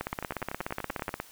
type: two click trains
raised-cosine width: 0.5 ms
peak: -16 / -19 dBFS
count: 21 / 11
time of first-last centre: 0.01-1.2 / 0.13-1.092 s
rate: 16.8 / 10.4 Hz
effects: white hiss -53 dBFS RMS until 1.31 s